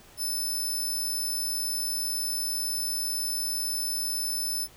15% pulse tone, 5274 Hz, E8, in tune, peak -22 dBFS, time 0.17-4.68 s, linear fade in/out 50 ms, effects pink hiss -53 dBFS RMS until 4.76 s

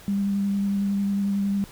sine tone with vibrato, 199.3 Hz, G3, 29 cents sharp, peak -21 dBFS, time 0.08-1.64 s, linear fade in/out 0 ms, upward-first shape square, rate 11 Hz, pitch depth 10 cents each way, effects pink hiss -47 dBFS RMS until 1.71 s

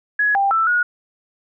sine tone with pitch steps, 1679 / 792 / 1327 / 1448 Hz, G#6 / G5 / E6 / F#6, +18 / +18 / +11 / -38 cents, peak -14 dBFS, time 0.19-0.83 s, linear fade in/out 5 ms, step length 160 ms, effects none

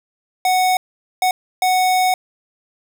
square tone bursts at uneven times, 740 Hz, F#5, in tune, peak -14 dBFS, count 3, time 0.45-0.77 / 1.22-1.31 / 1.62-2.14 s, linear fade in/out 2 ms, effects none

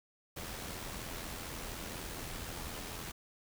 pink noise with amplitude modulation, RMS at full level -41 dBFS, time 0.36-3.12 s, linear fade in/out 10 ms, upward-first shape sine, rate 84.1 Hz, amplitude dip 40%, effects none

